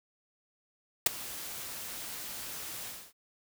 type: noise with ADSR envelope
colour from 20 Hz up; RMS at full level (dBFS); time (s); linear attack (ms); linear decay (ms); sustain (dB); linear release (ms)
white; -19; 1.06-3.13; 4; 13; -22; 270
effects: none